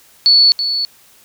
sine tone with echo, 4435 Hz, C#8, in tune, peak -6 dBFS, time 0.26-0.52 s, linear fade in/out 0 ms, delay 330 ms, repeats 1, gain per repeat -9 dB, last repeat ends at 0.85 s, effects white hiss -48 dBFS RMS until 1.24 s

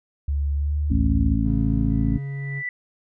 sine tone with pitch glide, 71.3 to 74.07 Hz, C#2 to D2, +49 to +15 cents, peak -20 dBFS, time 0.28-1.35 s, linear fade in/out 5 ms, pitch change +66 cents, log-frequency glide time 0.55-0.76 s
harmonic tone, 54.8 Hz, A1, 6 cents flat, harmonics 1 / 2 / 3 / 4 / 5, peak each -23 / -25 / -29 / -25 / -25 dBFS, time 0.9-2.18 s, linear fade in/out 10 ms
triangle tone, 138.59 Hz, C#3, in tune, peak -25 dBFS, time 1.43-2.63 s, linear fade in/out 50 ms
sine tone with exponential growth, 1975.5 Hz, B6, in tune, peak -24 dBFS, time 1.9-2.69 s, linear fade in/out 2 ms, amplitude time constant 170 ms
effects none

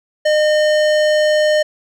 sine tone with hard clipping, 609 Hz, D#5, 37 cents flat, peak -13 dBFS, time 0.25-1.63 s, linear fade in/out 10 ms, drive 16 dB, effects none

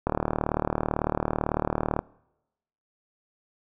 click train, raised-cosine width 1 ms, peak -10 dBFS, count 74, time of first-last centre 0.07-1.991 s, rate 38 Hz, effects noise-tail reverb RT60 0.9 s tail -24 dB re dry

